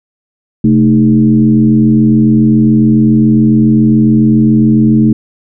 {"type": "tone with frequency modulation", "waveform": "sine", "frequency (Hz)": 220, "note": "A3", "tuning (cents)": 0, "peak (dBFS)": -4, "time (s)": [0.64, 5.13], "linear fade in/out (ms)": 5, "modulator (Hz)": 87.2, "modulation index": 0.95, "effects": []}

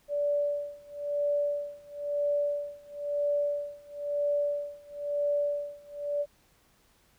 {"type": "tone with tremolo", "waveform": "sine", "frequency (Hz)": 580, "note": "D5", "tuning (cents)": -22, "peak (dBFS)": -24, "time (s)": [0.08, 6.26], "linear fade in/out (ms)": 50, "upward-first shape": "sine", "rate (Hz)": 1, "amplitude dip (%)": 95, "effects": ["pink hiss -65 dBFS RMS until 7.18 s"]}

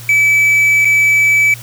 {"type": "tone with dropouts", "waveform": "triangle", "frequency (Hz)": 2300, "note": "D7", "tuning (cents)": -37, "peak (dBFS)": -6, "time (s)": [0.09, 1.54], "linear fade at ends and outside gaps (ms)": 2, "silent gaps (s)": [0.848, 0.853], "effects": ["added 118 Hz sine -31 dBFS peak until 1.62 s", "white hiss -35 dBFS RMS until 1.62 s"]}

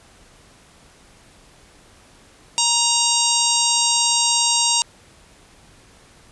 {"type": "harmonic tone", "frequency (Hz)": 937, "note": "A#5", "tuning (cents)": 9, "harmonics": [1, 3, 4, 5, 6, 7, 8, 9], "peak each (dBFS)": [-24, -24, -24, -24, -24, -24, -24, -24], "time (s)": [2.58, 4.82], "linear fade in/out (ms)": 0, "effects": ["pink hiss -50 dBFS RMS until 6.31 s", "resampled to 24000 Hz"]}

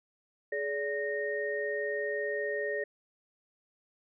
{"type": "tone cluster", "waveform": "sine", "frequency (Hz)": [421.1, 576, 1852], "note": ["G#4", "D5", "A#6"], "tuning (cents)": [24, -34, -12], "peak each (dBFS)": [-34, -35, -35], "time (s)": [0.52, 2.84], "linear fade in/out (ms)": 5, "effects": []}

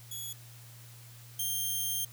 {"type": "tone pair in turn", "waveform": "5% pulse", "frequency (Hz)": [3371, 3182], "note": ["G#7", "G7"], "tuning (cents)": [25, 25], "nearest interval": "minor second", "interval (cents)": 100, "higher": "first", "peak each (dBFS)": [-30, -22], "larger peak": "second", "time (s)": [[0.11, 0.33], [1.39, 2.05]], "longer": "second", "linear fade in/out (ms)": 5, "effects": ["added 118 Hz sine -50 dBFS peak until 2.12 s", "white hiss -55 dBFS RMS until 2.12 s"]}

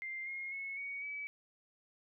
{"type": "tone with pitch steps", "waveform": "sine", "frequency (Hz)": [2097, 2144, 2191, 2240, 2289], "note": ["C7", "C7", "C#7", "C#7", "D7"], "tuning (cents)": [3, 42, -21, 18, -45], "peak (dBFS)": -39, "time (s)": [0.02, 1.27], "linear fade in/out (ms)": 0, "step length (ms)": 250, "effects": []}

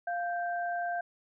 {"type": "tone pair together", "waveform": "sine", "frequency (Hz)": [698.5, 1568], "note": ["F5", "G6"], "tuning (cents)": [0, 0], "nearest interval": "octave + major second", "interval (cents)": 1400, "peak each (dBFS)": [-31, -37], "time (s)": [0.07, 1.01], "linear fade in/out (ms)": 5, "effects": []}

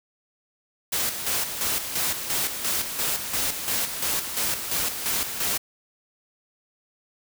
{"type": "noise with tremolo", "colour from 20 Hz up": "white", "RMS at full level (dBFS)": -25, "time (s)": [0.92, 5.58], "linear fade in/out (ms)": 10, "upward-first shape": "square", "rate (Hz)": 2.9, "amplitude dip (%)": 55, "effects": []}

